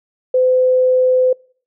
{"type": "tone", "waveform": "sine", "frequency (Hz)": 510, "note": "C5", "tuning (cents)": -44, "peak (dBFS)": -10, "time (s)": [0.34, 1.33], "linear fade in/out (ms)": 5, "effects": ["noise-tail reverb RT60 0.5 s tail -26 dB re dry"]}